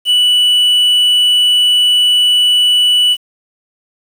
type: tone with quantisation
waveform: triangle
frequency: 2960 Hz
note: F#7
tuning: in tune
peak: -6 dBFS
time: 0.05-3.17 s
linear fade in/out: 50 ms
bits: 6
effects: none